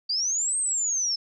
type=linear two-way sweep; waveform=sine; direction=up then down; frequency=4593 to 8470 to 5220 Hz; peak=-23 dBFS; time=0.09-1.16 s; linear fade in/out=10 ms; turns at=0.58 s; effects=none